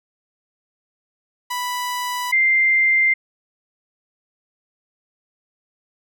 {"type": "tone pair in turn", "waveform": ["sawtooth", "sine"], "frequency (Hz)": [987.8, 2093], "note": ["B5", "C7"], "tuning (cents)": [0, 0], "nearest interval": "octave + minor second", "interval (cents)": 1300, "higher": "second", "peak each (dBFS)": [-19, -13], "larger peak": "second", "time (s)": [[1.5, 2.32], [2.32, 3.14]], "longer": "neither", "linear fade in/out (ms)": 10, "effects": []}